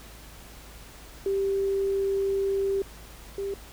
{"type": "tone pair in turn", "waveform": "sine", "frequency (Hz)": [392, 395.4], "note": ["G4", "G4"], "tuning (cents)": [0, 15], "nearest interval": "unison", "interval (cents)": 15, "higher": "second", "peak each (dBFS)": [-23, -28], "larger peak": "first", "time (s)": [[1.26, 2.82], [3.38, 3.54]], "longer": "first", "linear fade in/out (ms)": 2, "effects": ["added 53 Hz sine -47 dBFS peak until 3.72 s", "pink hiss -48 dBFS RMS until 3.72 s"]}